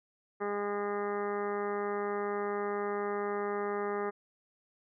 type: harmonic tone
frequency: 204.2 Hz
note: G#3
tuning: 29 cents flat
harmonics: 1 / 2 / 3 / 4 / 5 / 6 / 7 / 8 / 9 / 10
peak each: -42 / -33 / -44 / -40 / -46 / -40 / -50 / -49 / -47 / -52 dBFS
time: 0.4-4.11 s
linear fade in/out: 20 ms
effects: none